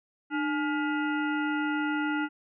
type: harmonic tone with a mistuned harmonic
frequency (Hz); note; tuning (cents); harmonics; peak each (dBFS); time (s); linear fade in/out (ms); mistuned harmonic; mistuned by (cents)
282.6; C#4; +34; 1 / 3 / 5 / 7 / 9 / 10; -28 / -35 / -32 / -40 / -46 / -45; 0.3-2.29; 50; 1; +110
effects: none